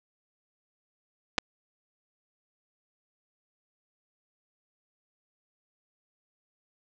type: clicks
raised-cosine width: 0.2 ms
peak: -7 dBFS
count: 2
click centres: 1.381 / 1.385 s
effects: low-pass 6000 Hz 12 dB/octave